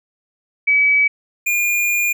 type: tone pair in turn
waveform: sine / square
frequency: 2284 / 2420 Hz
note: D7 / D#7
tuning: -49 / -49 cents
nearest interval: minor second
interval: 100 cents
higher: second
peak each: -11 / -16 dBFS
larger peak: first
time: 0.67-1.08 / 1.46-2.13 s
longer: second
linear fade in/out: 10 ms
effects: none